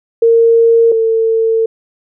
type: tone pair in turn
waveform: sine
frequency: 460 / 450 Hz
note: A#4 / A4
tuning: -23 / +39 cents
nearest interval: unison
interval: 38 cents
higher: first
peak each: -5 / -9 dBFS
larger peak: first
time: 0.22-0.92 / 0.92-1.66 s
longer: second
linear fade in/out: 5 ms
effects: none